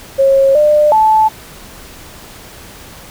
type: tone with pitch steps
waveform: sine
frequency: 543 / 599 / 871 Hz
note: C#5 / D5 / A5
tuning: -36 / +34 / -18 cents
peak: -6 dBFS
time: 0.18-1.29 s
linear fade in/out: 20 ms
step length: 370 ms
effects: pink hiss -35 dBFS RMS until 3.1 s